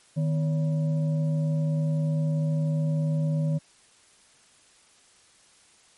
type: tone with frequency modulation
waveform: sine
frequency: 155.56 Hz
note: D#3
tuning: in tune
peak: -22 dBFS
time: 0.16-3.59 s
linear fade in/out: 20 ms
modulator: 408 Hz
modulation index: 0.39
effects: white hiss -58 dBFS RMS until 5.97 s + MP3 48 kbps